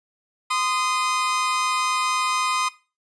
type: tone pair together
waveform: sawtooth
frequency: 1031 / 1238 Hz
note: C6 / D#6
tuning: -26 / -9 cents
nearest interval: minor third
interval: 317 cents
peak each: -20 dBFS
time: 0.5-2.69 s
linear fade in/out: 10 ms
effects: noise-tail reverb RT60 0.3 s tail -17 dB re dry + resampled to 22050 Hz